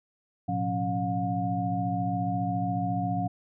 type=tone cluster; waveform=sine; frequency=111.3 / 125.7 / 178.9 / 275.4 / 715 Hz; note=A2 / B2 / F3 / C#4 / F5; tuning=+20 / +31 / +42 / -11 / +41 cents; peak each=-32 / -38 / -31 / -34 / -30 dBFS; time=0.48-3.28 s; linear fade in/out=10 ms; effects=none